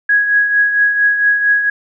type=tone with tremolo; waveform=sine; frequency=1661.2 Hz; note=G#6; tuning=in tune; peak=-7 dBFS; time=0.09-1.7 s; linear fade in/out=5 ms; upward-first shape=triangle; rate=4.4 Hz; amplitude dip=60%; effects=none